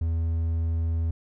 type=tone with hard clipping; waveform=triangle; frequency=82.41 Hz; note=E2; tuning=in tune; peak=-24 dBFS; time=0.01-1.11 s; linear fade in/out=5 ms; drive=6 dB; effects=none